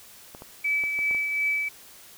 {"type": "clicks", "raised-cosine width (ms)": 1, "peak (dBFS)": -27, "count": 6, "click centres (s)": [0.349, 0.421, 0.838, 0.99, 1.111, 1.148]}
{"type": "tone with tremolo", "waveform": "sine", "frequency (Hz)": 2300, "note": "D7", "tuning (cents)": -37, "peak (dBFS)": -21, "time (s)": [0.64, 1.69], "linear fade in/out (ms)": 10, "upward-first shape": "triangle", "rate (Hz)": 2.7, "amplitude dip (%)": 45}
{"effects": ["white hiss -49 dBFS RMS until 2.17 s"]}